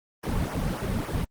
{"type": "noise with flanger", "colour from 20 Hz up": "brown", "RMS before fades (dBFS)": -28, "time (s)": [0.23, 1.25], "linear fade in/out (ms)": 10, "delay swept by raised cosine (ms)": [0.24, 3.14], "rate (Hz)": 3.6, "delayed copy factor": -0.95, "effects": ["Opus 32 kbps"]}